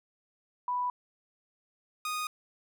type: tone pair in turn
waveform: sine / sawtooth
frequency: 987.8 / 1238.7 Hz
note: B5 / D#6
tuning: 0 / -8 cents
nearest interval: major third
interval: 392 cents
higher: second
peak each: -28 dBFS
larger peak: neither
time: 0.68-0.9 / 2.05-2.27 s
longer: neither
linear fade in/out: 2 ms
effects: none